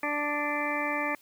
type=harmonic tone; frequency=293.7 Hz; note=D4; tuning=in tune; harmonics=1 / 2 / 3 / 4 / 6 / 7 / 8; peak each=-35 / -35 / -35 / -35 / -35 / -35 / -35 dBFS; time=0.03-1.15 s; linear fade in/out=2 ms; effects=white hiss -60 dBFS RMS until 1.21 s + high-pass 80 Hz 12 dB/octave